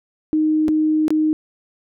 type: tone with dropouts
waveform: sine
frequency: 310 Hz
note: D#4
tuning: 6 cents flat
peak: -14 dBFS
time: 0.33-1.33 s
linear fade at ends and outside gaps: 0 ms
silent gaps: 0.682-0.688 / 1.081-1.105 s
effects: none